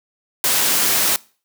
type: noise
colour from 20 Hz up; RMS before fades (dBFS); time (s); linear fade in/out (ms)
white; -17; 0.44-1.16; 0
effects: noise-tail reverb RT60 0.4 s tail -23 dB re dry + high-pass 150 Hz 12 dB/octave